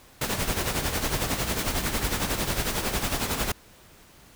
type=noise with tremolo; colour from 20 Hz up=pink; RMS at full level=-25 dBFS; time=0.21-3.52 s; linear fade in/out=5 ms; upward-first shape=sine; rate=11 Hz; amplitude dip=60%; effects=pink hiss -53 dBFS RMS until 4.35 s